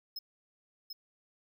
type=tone with echo; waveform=square; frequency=5150 Hz; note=E8; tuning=41 cents flat; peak=-38 dBFS; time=0.16-0.19 s; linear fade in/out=5 ms; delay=740 ms; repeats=1; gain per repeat=-3 dB; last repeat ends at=0.93 s; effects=none